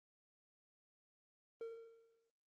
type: tone with exponential decay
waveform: triangle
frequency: 457.1 Hz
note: A#4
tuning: 34 cents flat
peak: -40 dBFS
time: 1.61-2.3 s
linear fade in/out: 1 ms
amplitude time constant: 150 ms
effects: Opus 24 kbps